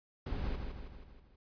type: noise with echo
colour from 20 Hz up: brown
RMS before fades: -37 dBFS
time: 0.26-0.56 s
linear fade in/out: 5 ms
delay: 160 ms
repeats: 5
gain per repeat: -5 dB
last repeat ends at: 1.36 s
effects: resampled to 11025 Hz